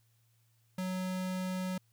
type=tone; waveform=square; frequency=185 Hz; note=F#3; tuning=in tune; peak=-34 dBFS; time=0.78-1.78 s; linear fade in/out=5 ms; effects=added 114 Hz sine -68 dBFS peak until 1.92 s + white hiss -75 dBFS RMS until 1.92 s